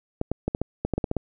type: clicks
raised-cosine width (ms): 2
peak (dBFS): -11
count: 11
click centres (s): 0.214 / 0.316 / 0.48 / 0.549 / 0.616 / 0.85 / 0.937 / 0.98 / 1.042 / 1.114 / 1.167
effects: none